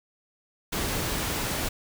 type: noise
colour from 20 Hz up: pink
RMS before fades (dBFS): -29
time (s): 0.72-1.69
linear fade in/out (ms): 10
effects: none